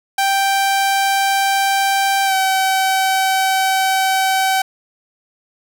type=tone with pitch glide; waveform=sawtooth; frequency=784 to 764.8 Hz; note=G5 to G5; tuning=0 to -43 cents; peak=-10 dBFS; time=0.18-4.62 s; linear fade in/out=5 ms; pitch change=-43 cents; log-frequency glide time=2.25-2.34 s; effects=none